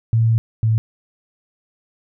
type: tone pair in turn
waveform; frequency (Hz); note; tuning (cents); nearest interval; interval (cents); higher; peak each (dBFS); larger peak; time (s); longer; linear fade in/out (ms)
sine; 113.5 / 111.1; A#2 / A2; -46 / +17; unison; 37; first; -12 / -13; first; 0.13-0.38 / 0.63-0.78; first; 0
effects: none